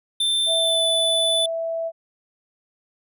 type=tone with pitch glide; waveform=square; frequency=3559 to 3490 Hz; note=A7 to A7; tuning=+19 to -15 cents; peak=-19 dBFS; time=0.2-1.46 s; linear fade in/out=5 ms; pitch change=-34 cents; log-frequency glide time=0.57-0.86 s
type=tone; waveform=sine; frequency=659.3 Hz; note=E5; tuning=in tune; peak=-23 dBFS; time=0.46-1.92 s; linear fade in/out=50 ms
effects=none